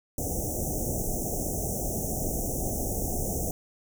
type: band-stop noise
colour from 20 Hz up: pink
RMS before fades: -30 dBFS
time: 0.18-3.51 s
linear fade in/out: 2 ms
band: 780 to 5800 Hz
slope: 96 dB/octave
effects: none